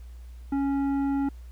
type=tone with tanh clipping; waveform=triangle; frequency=277.2 Hz; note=C#4; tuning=in tune; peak=-25 dBFS; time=0.52-1.29 s; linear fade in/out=5 ms; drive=14 dB; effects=added 60 Hz sine -40 dBFS peak until 1.51 s + pink hiss -62 dBFS RMS until 1.51 s